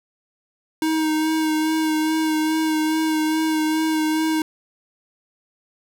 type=tone with vibrato; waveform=square; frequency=314.1 Hz; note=D#4; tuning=16 cents sharp; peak=-19 dBFS; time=0.82-4.42 s; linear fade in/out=2 ms; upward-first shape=sine; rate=2.4 Hz; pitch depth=20 cents each way; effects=none